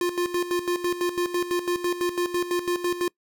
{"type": "tone with tremolo", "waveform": "square", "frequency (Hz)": 352.3, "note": "F4", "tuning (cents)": 15, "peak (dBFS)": -22, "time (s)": [0.01, 3.08], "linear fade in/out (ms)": 2, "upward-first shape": "square", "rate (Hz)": 6, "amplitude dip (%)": 70, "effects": ["noise-tail reverb RT60 0.1 s tail -24 dB re dry"]}